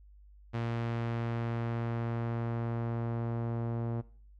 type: tone with low-pass filter sweep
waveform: sawtooth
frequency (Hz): 116.54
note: A#2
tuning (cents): 0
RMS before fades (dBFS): -34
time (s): 0.53-4.02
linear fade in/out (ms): 20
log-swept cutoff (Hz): 3000 to 780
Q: 0.71
effects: noise-tail reverb RT60 0.5 s tail -20 dB re dry + added 50 Hz sine -53 dBFS peak until 4.39 s